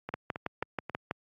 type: two click trains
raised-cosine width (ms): 0.5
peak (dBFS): -16 / -21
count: 7 / 4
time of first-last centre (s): 0.14-1.111 / 0.09-0.896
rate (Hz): 6.18 / 3.72
effects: high-pass 100 Hz 12 dB/octave + AAC 48 kbps